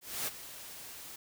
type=noise with ADSR envelope; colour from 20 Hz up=white; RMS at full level=-34 dBFS; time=0.01-1.16 s; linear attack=260 ms; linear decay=28 ms; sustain=-13 dB; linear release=4 ms; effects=none